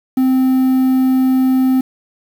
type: tone with quantisation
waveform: triangle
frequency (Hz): 260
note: C4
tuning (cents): -11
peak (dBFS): -8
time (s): 0.17-1.81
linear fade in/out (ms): 5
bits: 6
effects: none